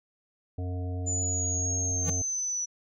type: harmonic tone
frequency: 90.4 Hz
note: F#2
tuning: 40 cents flat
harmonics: 1 / 3 / 5 / 7 / 8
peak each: -30 / -40 / -44 / -47 / -48 dBFS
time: 0.58-2.22 s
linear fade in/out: 5 ms
type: exponential sweep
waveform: sine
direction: down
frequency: 7040 to 5900 Hz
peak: -28 dBFS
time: 1.06-2.66 s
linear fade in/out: 20 ms
type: tone with exponential growth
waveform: square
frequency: 164.81 Hz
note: E3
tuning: in tune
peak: -27 dBFS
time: 2-2.1 s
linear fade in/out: 5 ms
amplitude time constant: 21 ms
effects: none